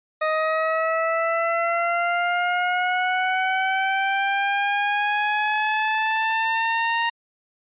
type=exponential sweep; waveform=20% pulse; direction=up; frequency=622.3 to 932.3 Hz; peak=-15 dBFS; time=0.21-7.1 s; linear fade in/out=10 ms; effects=resampled to 8000 Hz